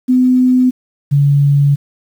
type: tone pair in turn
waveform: sine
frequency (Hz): 253.4 / 142.22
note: B3 / C#3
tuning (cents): +45 / +45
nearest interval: minor seventh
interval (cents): 1000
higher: first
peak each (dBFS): -7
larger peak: neither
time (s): 0.08-0.71 / 1.11-1.76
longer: second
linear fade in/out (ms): 20
effects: 7-bit